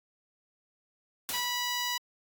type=noise with exponential decay; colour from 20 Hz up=white; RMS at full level=-32 dBFS; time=1.29-1.73 s; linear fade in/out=0 ms; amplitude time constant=95 ms
type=tone; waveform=10% pulse; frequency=979 Hz; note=B5; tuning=15 cents flat; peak=-21 dBFS; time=1.33-1.98 s; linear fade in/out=10 ms
effects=AAC 64 kbps